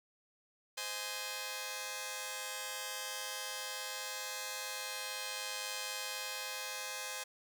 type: chord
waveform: 5% pulse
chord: Ab major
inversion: first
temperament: just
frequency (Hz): 519.1 / 623 / 830.6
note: C5 / Eb5 / Ab5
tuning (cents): -14 / +2 / 0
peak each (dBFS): -31 / -36 / -31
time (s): 0.77-7.24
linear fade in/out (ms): 10
effects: none